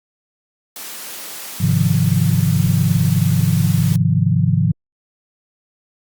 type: high-pass noise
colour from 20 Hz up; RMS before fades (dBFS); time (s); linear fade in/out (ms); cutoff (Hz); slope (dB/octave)
white; -31; 0.76-3.96; 2; 170; 24
type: chord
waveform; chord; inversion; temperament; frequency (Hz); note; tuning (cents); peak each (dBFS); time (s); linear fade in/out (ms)
sine; F minor seventh; first; equal with one note detuned; 103.83 / 132.72 / 155.56 / 174.61; Ab2 / C3 / Eb3 / F3; 0 / +25 / 0 / 0; -18; 1.6-4.72; 10
effects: Opus 48 kbps